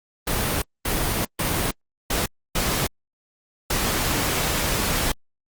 pink noise bursts at uneven times, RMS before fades -23 dBFS, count 6, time 0.27-0.62 / 0.85-1.25 / 1.39-1.71 / 2.1-2.26 / 2.55-2.87 / 3.7-5.12 s, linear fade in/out 5 ms, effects Opus 32 kbps

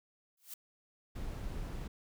blue noise with exponential growth, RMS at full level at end -41 dBFS, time 0.37-0.54 s, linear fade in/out 5 ms, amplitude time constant 36 ms
brown noise, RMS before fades -40 dBFS, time 1.15-1.88 s, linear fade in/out 10 ms
effects none

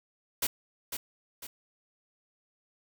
white noise with echo, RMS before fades -29 dBFS, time 0.42-0.47 s, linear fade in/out 5 ms, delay 500 ms, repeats 2, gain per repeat -7 dB, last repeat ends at 1.47 s, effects none

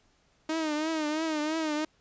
sawtooth tone with vibrato, 311.1 Hz, D#4, in tune, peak -24 dBFS, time 0.49-1.85 s, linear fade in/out 5 ms, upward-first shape triangle, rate 3 Hz, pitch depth 88 cents each way, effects pink hiss -67 dBFS RMS until 2 s + resampled to 16000 Hz

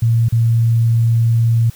sine tone with dropouts, 115.3 Hz, A#2, 19 cents flat, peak -10 dBFS, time 0.02-1.7 s, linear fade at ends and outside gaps 5 ms, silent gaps 0.286-0.323 s, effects white hiss -44 dBFS RMS until 1.75 s

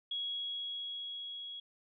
sine tone with level ramp, 3325 Hz, G#7, 1 cent sharp, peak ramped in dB -34 to -42 dBFS, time 0.11-1.6 s, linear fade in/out 5 ms, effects none

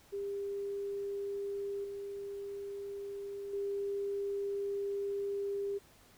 sine tone with level steps, 400.1 Hz, G4, 35 cents sharp, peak -35 / -39 / -33 dBFS, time 0.12-5.79 s, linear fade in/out 20 ms, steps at 1.84 / 3.53 s, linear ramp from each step 5 ms, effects pink hiss -62 dBFS RMS until 6.17 s

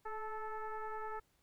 sine tone with frequency modulation, 440 Hz, A4, in tune, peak -39 dBFS, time 0.05-1.2 s, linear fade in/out 10 ms, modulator 435 Hz, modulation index 2.5, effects pink hiss -75 dBFS RMS until 1.42 s

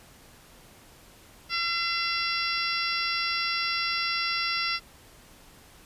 harmonic tone, 680 Hz, F5, 46 cents flat, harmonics 2 / 3 / 4 / 5 / 6 / 7 / 8, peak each -32 / -32 / -33 / -37 / -38 / -32 / -35 dBFS, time 1.49-4.8 s, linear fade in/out 50 ms, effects pink hiss -53 dBFS RMS until 5.85 s + resampled to 32000 Hz

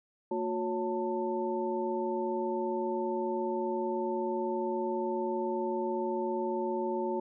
sine tone cluster, 227.5 / 362.3 / 555 / 891 Hz, A#3 / F#4 / C#5 / A5, -42 / -36 / +2 / +22 cents, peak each -37 / -32 / -37 / -36 dBFS, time 0.31-7.2 s, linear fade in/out 5 ms, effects none

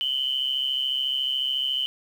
sine tone pair together, 2960 / 3094 Hz, F#7 / G7, 0 / -23 cents, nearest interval minor second, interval 77 cents, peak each -26 dBFS, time 0.01-1.86 s, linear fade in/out 0 ms, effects 8-bit

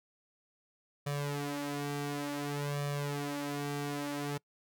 sawtooth tone with flanger, 144 Hz, D3, 34 cents flat, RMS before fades -36 dBFS, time 1.06-4.38 s, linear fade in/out 10 ms, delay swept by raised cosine 1.7 to 4.4 ms, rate 0.56 Hz, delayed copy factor +0.8, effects noise-tail reverb RT60 0.1 s tail -25 dB re dry

